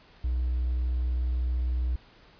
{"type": "tone with hard clipping", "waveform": "triangle", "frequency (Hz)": 62, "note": "B1", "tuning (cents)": 7, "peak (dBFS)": -25, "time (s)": [0.24, 1.96], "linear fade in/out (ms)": 5, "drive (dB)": 4, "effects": ["pink hiss -56 dBFS RMS until 2.39 s", "resampled to 11025 Hz"]}